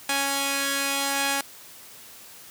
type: tone pair together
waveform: 5% pulse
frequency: 277.2 / 830.7 Hz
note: C#4 / G#5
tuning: 0 / 0 cents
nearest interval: octave + perfect fifth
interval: 1900 cents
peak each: -15 dBFS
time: 0.09-1.41 s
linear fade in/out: 2 ms
effects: white hiss -46 dBFS RMS until 2.5 s + high-pass 60 Hz 12 dB/octave